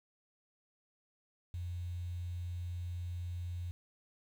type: tone with quantisation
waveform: sine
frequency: 88 Hz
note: F2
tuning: 14 cents sharp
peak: -37 dBFS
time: 1.54-3.71 s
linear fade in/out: 0 ms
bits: 10
effects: none